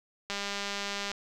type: click train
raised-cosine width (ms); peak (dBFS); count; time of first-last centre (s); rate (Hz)
0.2; -17; 165; 0.3-1.116; 201
effects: none